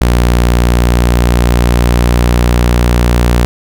sawtooth tone, 59.8 Hz, A#1, 45 cents sharp, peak -3 dBFS, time 0.01-3.45 s, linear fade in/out 0 ms, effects none

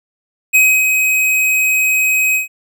square tone with ADSR envelope, 2530 Hz, D#7, 28 cents sharp, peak -7 dBFS, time 0.53-2.48 s, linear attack 22 ms, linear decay 280 ms, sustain -5 dB, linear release 130 ms, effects none

